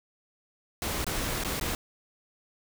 pink noise with dropouts, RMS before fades -31 dBFS, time 0.82-1.75 s, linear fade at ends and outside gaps 1 ms, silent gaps 1.044-1.066 / 1.437-1.447 / 1.598-1.611 s, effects none

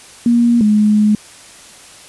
sine tone pair in turn, 237 / 211.1 Hz, A#3 / G#3, +29 / +29 cents, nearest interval major second, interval 200 cents, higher first, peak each -8 dBFS, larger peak neither, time 0.26-0.61 / 0.61-1.15 s, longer second, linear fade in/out 2 ms, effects white hiss -39 dBFS RMS until 2.08 s + resampled to 24000 Hz

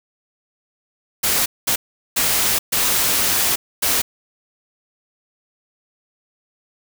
white noise bursts at uneven times, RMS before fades -18 dBFS, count 5, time 1.23-1.46 / 1.67-1.76 / 2.16-2.59 / 2.72-3.56 / 3.82-4.02 s, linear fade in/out 10 ms, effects none

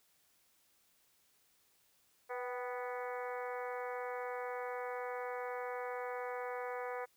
harmonic tone with a mistuned harmonic, 246.9 Hz, B3, in tune, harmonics 2 / 3 / 4 / 5 / 6 / 7 / 8 / 9, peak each -41 / -45 / -47 / -49 / -51 / -52 / -53 / -54 dBFS, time 2.29-7.06 s, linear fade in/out 20 ms, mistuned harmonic 3, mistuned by +39 cents, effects white hiss -72 dBFS RMS until 7.16 s

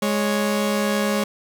sawtooth tone pair together, 207.7 / 554.4 Hz, G#3 / C#5, 0 / 0 cents, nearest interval octave + perfect fourth, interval 1700 cents, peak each -17 / -20 dBFS, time 0.02-1.24 s, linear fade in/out 5 ms, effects none

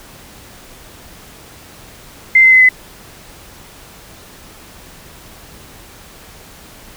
sine tone with pitch steps, 2081 / 2061 / 2041 / 2021 Hz, C7 / C7 / C7 / B6, -10 / -27 / -44 / +39 cents, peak -4 dBFS, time 2.35-2.69 s, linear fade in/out 5 ms, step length 85 ms, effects pink hiss -39 dBFS RMS until 6.96 s

